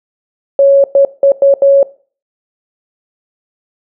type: tone bursts at uneven times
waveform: sine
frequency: 554.4 Hz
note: C#5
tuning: in tune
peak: -3 dBFS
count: 5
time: 0.59-0.84 / 0.95-1.05 / 1.23-1.32 / 1.42-1.54 / 1.62-1.83 s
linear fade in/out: 2 ms
effects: noise-tail reverb RT60 0.4 s tail -19 dB re dry